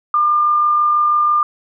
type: tone with amplitude modulation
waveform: sine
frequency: 1200 Hz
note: D6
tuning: 37 cents sharp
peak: -10 dBFS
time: 0.14-1.43 s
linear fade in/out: 2 ms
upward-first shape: sine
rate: 46.1 Hz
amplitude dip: 25%
effects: none